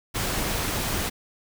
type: noise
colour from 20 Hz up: pink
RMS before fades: -27 dBFS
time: 0.14-1.1 s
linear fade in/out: 20 ms
effects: none